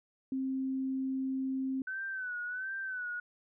sine tone, 264.6 Hz, C4, 20 cents sharp, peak -31 dBFS, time 0.32-1.82 s, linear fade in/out 2 ms
sine tone with vibrato, 1510 Hz, F#6, 35 cents sharp, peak -35 dBFS, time 1.87-3.2 s, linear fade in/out 5 ms, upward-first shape sine, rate 1.4 Hz, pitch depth 73 cents each way
effects none

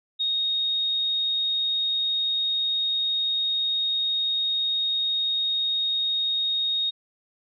sine tone, 3729 Hz, A#7, in tune, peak -22 dBFS, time 0.19-6.91 s, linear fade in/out 20 ms, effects none

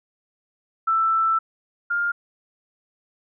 sine tone pair in turn, 1327 / 1405.9 Hz, E6 / F6, +11 / +11 cents, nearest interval minor second, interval 100 cents, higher second, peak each -17 / -20 dBFS, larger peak first, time 0.87-1.39 / 1.9-2.12 s, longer first, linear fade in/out 10 ms, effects none

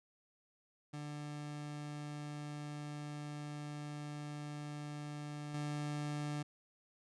30% pulse tone with level steps, 147.8 Hz, D3, 11 cents sharp, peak -40 / -35 dBFS, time 0.93-6.43 s, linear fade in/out 10 ms, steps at 5.54 s, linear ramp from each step 2 ms, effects resampled to 22050 Hz

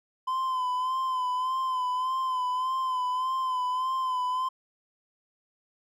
triangle tone with vibrato, 1023 Hz, C6, 39 cents flat, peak -24 dBFS, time 0.27-4.49 s, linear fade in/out 10 ms, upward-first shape sine, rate 1.7 Hz, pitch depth 42 cents each way, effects none

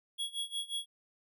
square tone with tremolo, 3334 Hz, G#7, 6 cents sharp, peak -33 dBFS, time 0.18-0.86 s, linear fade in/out 20 ms, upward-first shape sine, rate 5.6 Hz, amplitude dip 90%, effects none

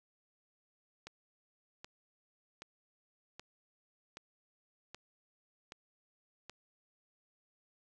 click train, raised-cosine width 0.2 ms, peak -29 dBFS, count 8, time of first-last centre 1.07-6.496 s, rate 1.29 Hz, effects none

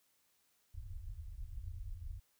pink low-pass noise, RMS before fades -45 dBFS, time 0.74-2.2 s, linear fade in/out 10 ms, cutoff 110 Hz, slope 96 dB/octave, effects white hiss -75 dBFS RMS until 2.39 s

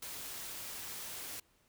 white noise, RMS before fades -44 dBFS, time 0.02-1.4 s, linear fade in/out 5 ms, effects pink hiss -71 dBFS RMS until 1.68 s

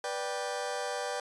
sawtooth chord, G major, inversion first, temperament just, 490 / 588 / 784 Hz, B4 / D5 / G5, -14 / +2 / 0 cents, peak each -33 dBFS, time 0.04-1.2 s, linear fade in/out 2 ms, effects resampled to 22050 Hz

